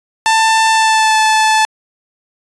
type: tone with pitch glide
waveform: sawtooth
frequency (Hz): 889 to 872.2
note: A5 to A5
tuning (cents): +18 to -15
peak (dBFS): -5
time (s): 0.26-1.65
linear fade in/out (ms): 0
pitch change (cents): -33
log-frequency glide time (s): 0.7-1.17
effects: resampled to 22050 Hz